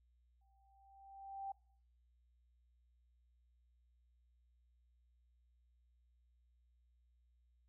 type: tone with exponential growth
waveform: sine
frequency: 784 Hz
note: G5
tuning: in tune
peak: -40 dBFS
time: 0.41-1.52 s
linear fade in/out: 5 ms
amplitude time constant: 240 ms
effects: noise-tail reverb RT60 0.6 s tail -24 dB re dry + added 60 Hz sine -70 dBFS peak until 7.68 s